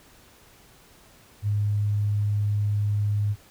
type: tone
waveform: sine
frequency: 103.5 Hz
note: G#2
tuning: 5 cents flat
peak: -21 dBFS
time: 1.42-3.36 s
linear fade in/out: 50 ms
effects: pink hiss -54 dBFS RMS until 3.5 s